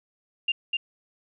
sine tone with echo, 2794 Hz, F7, in tune, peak -21 dBFS, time 0.48-0.52 s, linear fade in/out 5 ms, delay 250 ms, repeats 1, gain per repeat -2 dB, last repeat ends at 0.77 s, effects none

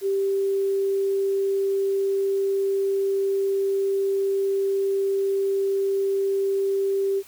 sine tone, 392 Hz, G4, in tune, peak -20 dBFS, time 0.01-7.23 s, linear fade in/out 50 ms, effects white hiss -49 dBFS RMS until 7.27 s

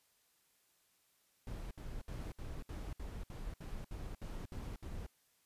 brown noise bursts, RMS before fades -44 dBFS, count 12, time 1.47-5.065 s, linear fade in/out 2 ms, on 240 ms, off 65 ms, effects white hiss -74 dBFS RMS until 5.45 s + resampled to 32000 Hz

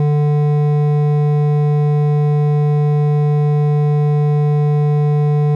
triangle tone with hard clipping, 147.8 Hz, D3, 11 cents sharp, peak -13 dBFS, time 0-5.55 s, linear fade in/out 2 ms, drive 14 dB, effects none

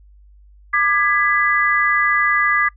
sine chord, G# diminished, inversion second, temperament just, 1196.1 / 1661.2 / 1993.5 Hz, D6 / G#6 / B6, +31 / 0 / +16 cents, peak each -18 dBFS, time 0.73-2.69 s, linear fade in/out 10 ms, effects noise-tail reverb RT60 0.1 s tail -23 dB re dry + added 50 Hz sine -44 dBFS peak until 2.76 s

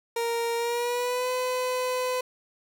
30% pulse tone with pitch glide, 466.2 to 505.5 Hz, A#4 to B4, 0 to +40 cents, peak -23 dBFS, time 0.16-2.21 s, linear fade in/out 5 ms, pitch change +140 cents, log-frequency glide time 0.56-1.3 s, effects none

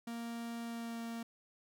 45% pulse tone with pitch glide, 233 to 230.9 Hz, A#3 to A#3, -1 to -16 cents, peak -40 dBFS, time 0.07-1.23 s, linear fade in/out 5 ms, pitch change -15 cents, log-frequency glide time 0.62-1 s, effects none

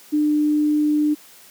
sine tone, 299.7 Hz, D4, 35 cents sharp, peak -15 dBFS, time 0.12-1.15 s, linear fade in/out 20 ms, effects white hiss -47 dBFS RMS until 1.5 s + high-pass 150 Hz 12 dB/octave

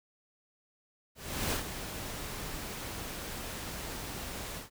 pink noise with ADSR envelope, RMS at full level -31 dBFS, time 1.15-4.7 s, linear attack 370 ms, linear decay 110 ms, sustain -9 dB, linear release 130 ms, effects none

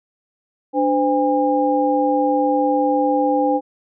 sine tone cluster, 293.3 / 513 / 811 Hz, D4 / C5 / G#5, -2 / -34 / -41 cents, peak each -19 dBFS, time 0.73-3.61 s, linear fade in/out 50 ms, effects none

